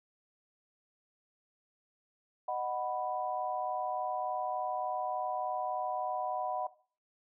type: chord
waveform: sine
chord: B major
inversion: first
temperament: just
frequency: 617.4 / 740.8 / 987.8 Hz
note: D#5 / F#5 / B5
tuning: -14 / +2 / 0 cents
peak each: -38 / -34 / -38 dBFS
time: 2.48-6.67 s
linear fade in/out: 5 ms
effects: noise-tail reverb RT60 0.4 s tail -17 dB re dry